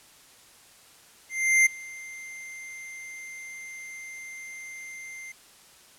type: tone with ADSR envelope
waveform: square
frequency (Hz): 2093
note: C7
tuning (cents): 0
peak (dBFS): -16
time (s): 1.29-5.32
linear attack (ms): 370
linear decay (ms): 11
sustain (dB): -23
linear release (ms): 5
effects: white hiss -54 dBFS RMS until 5.98 s + low-pass 11000 Hz 12 dB/octave